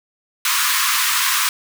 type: high-pass noise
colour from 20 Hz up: pink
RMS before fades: -18 dBFS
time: 0.45-1.49 s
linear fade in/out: 2 ms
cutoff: 980 Hz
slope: 96 dB/octave
effects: none

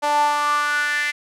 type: tone with high-pass filter sweep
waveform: sawtooth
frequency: 293.7 Hz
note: D4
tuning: in tune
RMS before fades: -20 dBFS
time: 0.02-1.12 s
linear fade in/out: 20 ms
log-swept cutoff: 740 to 2000 Hz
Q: 6.5
effects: low-pass 10000 Hz 12 dB/octave

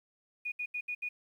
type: tone bursts at uneven times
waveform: sine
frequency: 2459 Hz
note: D#7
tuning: 21 cents flat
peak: -33 dBFS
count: 5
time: 0.45-0.52 / 0.59-0.66 / 0.74-0.81 / 0.88-0.95 / 1.02-1.09 s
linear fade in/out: 10 ms
effects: 11-bit

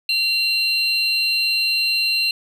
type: tone pair together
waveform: triangle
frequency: 2749 / 4122 Hz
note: F7 / C8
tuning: -28 / -27 cents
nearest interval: perfect fifth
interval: 701 cents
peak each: -19 / -18 dBFS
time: 0.09-2.31 s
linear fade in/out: 2 ms
effects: none

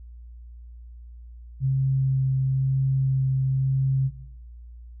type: tone with vibrato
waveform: sine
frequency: 133.4 Hz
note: C3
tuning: 34 cents sharp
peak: -19 dBFS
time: 1.6-4.11 s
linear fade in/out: 50 ms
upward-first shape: sine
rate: 1 Hz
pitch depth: 9 cents each way
effects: noise-tail reverb RT60 0.8 s tail -17 dB re dry + added 59 Hz sine -40 dBFS peak until 5 s

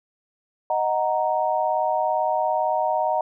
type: chord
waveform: sine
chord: D# minor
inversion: none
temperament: equal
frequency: 622.3 / 740 / 932.3 Hz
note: D#5 / F#5 / A#5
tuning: 0 / 0 / 0 cents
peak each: -24 dBFS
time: 0.7-3.21 s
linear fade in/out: 2 ms
effects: none

